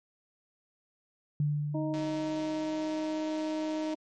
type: tone with exponential decay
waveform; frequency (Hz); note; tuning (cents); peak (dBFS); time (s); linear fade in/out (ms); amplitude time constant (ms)
sine; 147.6; D3; +9; -24; 1.4-3.2; 2; 390
type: harmonic tone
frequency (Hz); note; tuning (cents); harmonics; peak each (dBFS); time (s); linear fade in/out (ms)
311.1; D#4; 0; 1 / 2 / 3; -31 / -36 / -43; 1.74-3.95; 10
type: click train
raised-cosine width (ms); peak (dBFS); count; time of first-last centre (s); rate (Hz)
0.2; -29; 380; 1.94-3.935; 190
effects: MP3 48 kbps